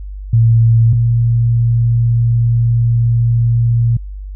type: tone pair in turn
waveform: sine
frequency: 114.5 / 117.11 Hz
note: A#2 / A#2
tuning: -31 / +8 cents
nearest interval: unison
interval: 39 cents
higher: second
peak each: -6 / -9 dBFS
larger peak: first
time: 0.33-0.93 / 0.93-3.97 s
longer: second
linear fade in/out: 5 ms
effects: added 49 Hz sine -24 dBFS peak until 4.35 s